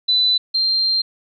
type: tone pair in turn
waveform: sine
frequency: 3996 / 4171 Hz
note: B7 / C8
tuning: +20 / -6 cents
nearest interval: minor second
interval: 74 cents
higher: second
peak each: -13 / -15 dBFS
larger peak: first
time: 0.08-0.38 / 0.54-1.02 s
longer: second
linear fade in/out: 10 ms
effects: none